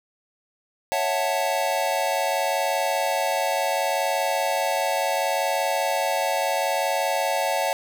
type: chord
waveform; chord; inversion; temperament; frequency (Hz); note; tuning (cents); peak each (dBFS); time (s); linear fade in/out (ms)
square; F# minor seventh; second; equal; 554.4 / 659.3 / 740 / 880; C#5 / E5 / F#5 / A5; 0 / 0 / 0 / 0; -28; 0.92-7.73; 0
effects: none